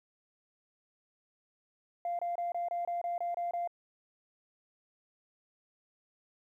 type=tone bursts; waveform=sine; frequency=695 Hz; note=F5; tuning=9 cents flat; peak=-30 dBFS; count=10; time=2.05-3.675 s; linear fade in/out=2 ms; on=140 ms; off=25 ms; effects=tanh soft clip ceiling -28 dBFS + 12-bit